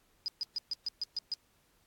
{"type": "tone bursts", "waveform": "sine", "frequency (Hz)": 4972, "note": "D#8", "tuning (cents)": -2, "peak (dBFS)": -31, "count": 8, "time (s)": [0.26, 1.338], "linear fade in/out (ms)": 0, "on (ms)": 21, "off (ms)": 130, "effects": ["pink hiss -70 dBFS RMS until 1.86 s", "AAC 64 kbps"]}